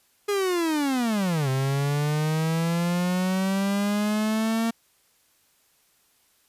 45% pulse linear two-way sweep, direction down then up, 415.3 to 130.81 to 229.8 Hz, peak -22 dBFS, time 0.28-4.71 s, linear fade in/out 10 ms, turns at 1.49 s, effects white hiss -64 dBFS RMS until 6.48 s + resampled to 32000 Hz

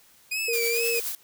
sawtooth tone with vibrato, 2455 Hz, D#7, 24 cents flat, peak -23 dBFS, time 0.31-1 s, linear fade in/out 10 ms, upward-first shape sine, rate 2.2 Hz, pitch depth 110 cents each way
sine tone, 466.2 Hz, A#4, in tune, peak -26 dBFS, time 0.48-1 s, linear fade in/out 5 ms
blue noise with tremolo, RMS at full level -29 dBFS, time 0.53-1.15 s, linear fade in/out 2 ms, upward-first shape triangle, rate 9.6 Hz, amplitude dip 50%
effects white hiss -57 dBFS RMS until 1.23 s

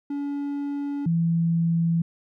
triangle / sine tone pair in turn, 284.6 / 166.99 Hz, C#4 / E3, +46 / +23 cents, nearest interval major sixth, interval 923 cents, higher first, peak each -24 / -19 dBFS, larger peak second, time 0.1-1.06 / 1.06-2.02 s, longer neither, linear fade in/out 5 ms, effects none

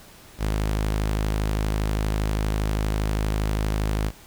sawtooth tone, 52.5 Hz, G#1, 19 cents sharp, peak -18 dBFS, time 0.38-4.12 s, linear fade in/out 50 ms, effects pink hiss -48 dBFS RMS until 4.26 s

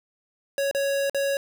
square tone with dropouts, 555 Hz, C#5, 2 cents sharp, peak -23 dBFS, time 0.58-1.37 s, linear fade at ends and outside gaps 1 ms, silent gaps 0.712-0.748 / 1.097-1.146 s, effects none

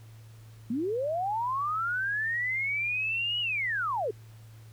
sine linear two-way sweep, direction up then down, 214.2 to 2945 to 382.1 Hz, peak -27 dBFS, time 0.7-4.11 s, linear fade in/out 5 ms, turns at 3.4 s, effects added 111 Hz sine -47 dBFS peak until 4.72 s + pink hiss -60 dBFS RMS until 4.72 s

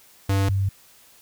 square / sine tone pair in turn, 97.9 / 97.36 Hz, G2 / G2, -2 / -11 cents, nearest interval unison, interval 9 cents, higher first, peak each -19 dBFS, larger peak neither, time 0.29-0.49 / 0.49-0.69 s, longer neither, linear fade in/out 5 ms, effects white hiss -53 dBFS RMS until 1.21 s

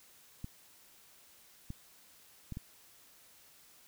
clicks, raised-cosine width 5 ms, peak -28 dBFS, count 4, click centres 0.444 / 1.704 / 2.523 / 2.571 s, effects white hiss -61 dBFS RMS until 3.87 s

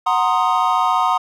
triangle chord, C half-diminished seventh, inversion second, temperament equal, 740 / 932.3 / 1046.5 / 1244.5 Hz, Gb5 / Bb5 / C6 / Eb6, 0 / 0 / 0 / 0 cents, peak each -18 dBFS, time 0.06-1.18 s, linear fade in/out 10 ms, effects none

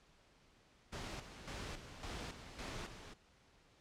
pink noise with tremolo, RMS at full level -45 dBFS, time 0.92-3.14 s, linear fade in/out 10 ms, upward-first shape square, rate 1.8 Hz, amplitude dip 60%, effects pink hiss -68 dBFS RMS until 3.8 s + low-pass 6000 Hz 12 dB/octave

